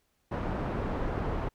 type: low-pass noise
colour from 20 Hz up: pink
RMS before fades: -32 dBFS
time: 0.31-1.49 s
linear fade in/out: 10 ms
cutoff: 1100 Hz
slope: 12 dB/octave
effects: pink hiss -74 dBFS RMS until 1.54 s